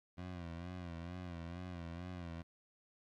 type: tone with vibrato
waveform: 20% pulse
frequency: 87.2 Hz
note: F2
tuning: 2 cents flat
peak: -39 dBFS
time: 0.17-2.43 s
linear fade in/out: 20 ms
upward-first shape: sine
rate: 2.2 Hz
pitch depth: 78 cents each way
effects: low-pass 4000 Hz 12 dB/octave + 13-bit